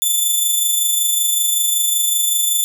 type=tone with amplitude modulation; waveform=5% pulse; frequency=3520 Hz; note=A7; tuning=in tune; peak=-5 dBFS; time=0.02-2.64 s; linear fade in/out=0 ms; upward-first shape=sine; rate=25.3 Hz; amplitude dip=40%; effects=7-bit